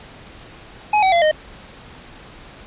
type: tone with pitch steps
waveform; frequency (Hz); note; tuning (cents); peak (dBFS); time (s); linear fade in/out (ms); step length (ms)
square; 843 / 759.8 / 684.7 / 617.1; G#5 / F#5 / F5 / D#5; +26 / +46 / -34 / -14; -13; 0.93-1.314; 5; 96
effects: pink hiss -41 dBFS RMS until 2.66 s + resampled to 8000 Hz